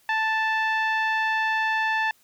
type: tone with low-pass filter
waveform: 10% pulse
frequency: 880 Hz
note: A5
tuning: in tune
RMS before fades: -24 dBFS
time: 0.09-2.11 s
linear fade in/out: 2 ms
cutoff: 1800 Hz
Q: 1.4
effects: white hiss -61 dBFS RMS until 2.23 s